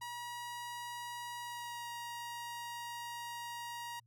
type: tone with pitch glide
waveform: sawtooth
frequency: 960 to 947.3 Hz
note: B5 to A#5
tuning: -49 to +28 cents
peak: -38 dBFS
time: 0.01-4 s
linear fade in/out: 10 ms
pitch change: -23 cents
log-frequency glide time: 1.41-1.91 s
effects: added 116 Hz sine -66 dBFS peak until 4.06 s